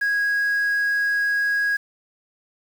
sine tone, 1651 Hz, G#6, 11 cents flat, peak -16 dBFS, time 0.01-1.77 s, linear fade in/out 10 ms, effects tanh soft clip ceiling -18 dBFS + 7-bit

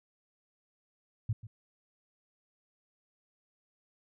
sine tone with echo, 110 Hz, A2, in tune, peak -27 dBFS, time 1.29-1.33 s, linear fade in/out 5 ms, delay 140 ms, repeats 1, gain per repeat -15 dB, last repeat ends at 1.47 s, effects none

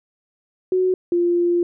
sine tone pair in turn, 370 / 347.8 Hz, F#4 / F4, 0 / -7 cents, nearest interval minor second, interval 107 cents, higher first, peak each -15 dBFS, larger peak neither, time 0.72-0.94 / 1.12-1.63 s, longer second, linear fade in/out 2 ms, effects none

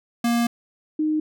square / sine tone pair in turn, 235.7 / 308.4 Hz, A#3 / D#4, +19 / -15 cents, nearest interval perfect fourth, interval 466 cents, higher second, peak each -19 dBFS, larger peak neither, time 0.24-0.47 / 0.99-1.2 s, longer first, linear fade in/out 5 ms, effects none

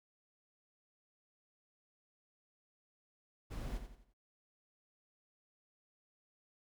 brown noise with echo, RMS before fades -42 dBFS, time 3.5-3.79 s, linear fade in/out 20 ms, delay 87 ms, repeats 4, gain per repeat -8 dB, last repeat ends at 4.138 s, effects none

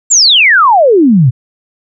sine exponential sweep, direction down, 7660 to 114.7 Hz, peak -3 dBFS, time 0.1-1.31 s, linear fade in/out 20 ms, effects none

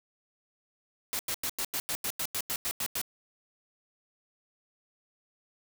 white noise bursts, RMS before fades -32 dBFS, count 13, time 1.13-3.015 s, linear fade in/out 0 ms, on 61 ms, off 91 ms, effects none

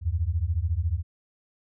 sine beating tone pair, 76.8 / 90.8 Hz, D#2 / F#2, -22 / -32 cents, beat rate 14 Hz, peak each -26 dBFS, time 0.01-1.03 s, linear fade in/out 50 ms, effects none

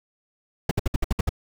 brown noise bursts, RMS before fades -20 dBFS, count 8, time 0.69-1.293 s, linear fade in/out 5 ms, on 22 ms, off 61 ms, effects none

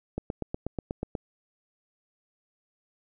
click train, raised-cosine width 2 ms, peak -17 dBFS, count 9, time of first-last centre 0.18-1.152 s, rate 8.23 Hz, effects none

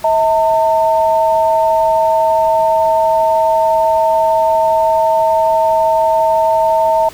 sine tone pair together, 643.4 / 903 Hz, E5 / A5, -42 / +45 cents, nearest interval tritone, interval 587 cents, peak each -12 dBFS, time 0.04-7.09 s, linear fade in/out 5 ms, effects pink hiss -36 dBFS RMS until 7.13 s

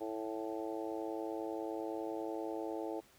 harmonic tone with a mistuned harmonic, 110 Hz, A2, in tune, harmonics 3 / 4 / 5 / 6 / 7 / 8, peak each -41 / -43 / -45 / -47 / -48 / -49 dBFS, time 0-3.01 s, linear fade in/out 20 ms, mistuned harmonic 8, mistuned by -21 cents, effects pink hiss -64 dBFS RMS until 3.18 s + high-pass 60 Hz 12 dB/octave

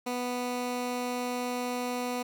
15% pulse tone, 246.9 Hz, B3, in tune, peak -24 dBFS, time 0.06-2.23 s, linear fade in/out 10 ms, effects none

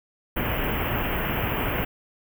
pink band-stop noise, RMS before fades -26 dBFS, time 0.36-1.85 s, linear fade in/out 10 ms, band 3100 to 13000 Hz, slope 96 dB/octave, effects none

